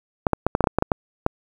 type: clicks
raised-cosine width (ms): 1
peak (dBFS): -3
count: 11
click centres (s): 0.268 / 0.333 / 0.466 / 0.551 / 0.607 / 0.641 / 0.672 / 0.786 / 0.824 / 0.918 / 1.264
effects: 7-bit